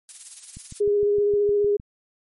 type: noise with tremolo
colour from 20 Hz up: violet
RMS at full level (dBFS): -33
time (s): 0.09-0.8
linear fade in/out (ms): 0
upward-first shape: sine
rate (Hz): 18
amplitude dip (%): 60
type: click train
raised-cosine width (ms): 5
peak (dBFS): -27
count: 9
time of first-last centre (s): 0.57-1.799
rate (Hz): 6.51
type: tone with vibrato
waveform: sine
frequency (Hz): 410.3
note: G#4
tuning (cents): -21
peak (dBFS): -17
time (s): 0.8-1.77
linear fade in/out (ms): 10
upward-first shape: sine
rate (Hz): 15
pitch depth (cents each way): 15
effects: MP3 48 kbps